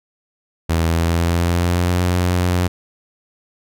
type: tone with pitch glide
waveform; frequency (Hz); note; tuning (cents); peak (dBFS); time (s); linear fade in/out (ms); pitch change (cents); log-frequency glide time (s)
sawtooth; 82.41 to 89.35; E2 to F2; 0 to +40; -11; 0.69-2.68; 10; +140; 0.83-2
effects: none